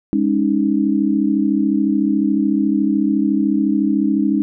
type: chord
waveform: sine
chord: Ab suspended fourth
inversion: none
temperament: equal with one note detuned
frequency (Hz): 205.4 / 277.2 / 311.1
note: Ab3 / Db4 / Eb4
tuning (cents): -19 / 0 / 0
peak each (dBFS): -18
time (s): 0.13-4.42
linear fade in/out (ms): 0
effects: none